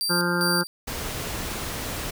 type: tone with tremolo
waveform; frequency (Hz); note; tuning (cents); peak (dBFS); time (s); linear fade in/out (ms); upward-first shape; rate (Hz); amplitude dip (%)
sawtooth; 4699; D8; 0; -21; 0.01-0.67; 0; square; 2.5; 75
type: harmonic tone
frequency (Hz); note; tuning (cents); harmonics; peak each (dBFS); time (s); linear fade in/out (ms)
174.9; F3; +3; 1 / 2 / 3 / 5 / 6 / 7 / 8 / 9; -26 / -28 / -32 / -33 / -38 / -35 / -27 / -30; 0.09-0.64; 20
type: noise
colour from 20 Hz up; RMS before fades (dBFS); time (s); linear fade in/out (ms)
pink; -31; 0.87-2.11; 10
effects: none